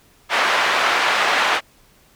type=band-pass noise; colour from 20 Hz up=pink; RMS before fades=-18 dBFS; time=0.29-1.61 s; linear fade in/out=50 ms; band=890 to 2700 Hz; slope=12 dB/octave; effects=pink hiss -54 dBFS RMS until 2.15 s